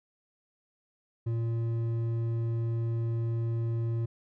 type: tone with hard clipping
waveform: triangle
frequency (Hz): 115.2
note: A#2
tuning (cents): -20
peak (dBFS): -29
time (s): 1.26-4.06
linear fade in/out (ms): 10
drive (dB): 10
effects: none